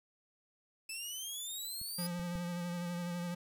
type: exponential sweep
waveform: 15% pulse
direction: up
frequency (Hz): 2610 to 4972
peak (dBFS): -33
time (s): 0.89-2.07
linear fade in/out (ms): 5
type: clicks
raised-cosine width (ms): 5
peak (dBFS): -40 / -35 / -30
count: 3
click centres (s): 1.815 / 2.196 / 2.355
type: tone with vibrato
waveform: square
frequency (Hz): 174.61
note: F3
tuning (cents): 0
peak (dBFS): -37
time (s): 1.98-3.35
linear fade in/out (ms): 10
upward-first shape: sine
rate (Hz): 12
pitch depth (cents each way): 27
effects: 10-bit